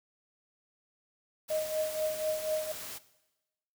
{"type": "noise", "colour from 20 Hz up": "white", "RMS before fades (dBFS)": -42, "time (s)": [1.48, 2.99], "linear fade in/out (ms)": 20}
{"type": "tone with tremolo", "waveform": "sine", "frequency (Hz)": 622, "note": "D#5", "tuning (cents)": -1, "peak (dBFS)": -26, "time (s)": [1.5, 2.72], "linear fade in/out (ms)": 5, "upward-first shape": "triangle", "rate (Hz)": 4.1, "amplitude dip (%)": 80}
{"effects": ["noise-tail reverb RT60 1.0 s tail -17 dB re dry"]}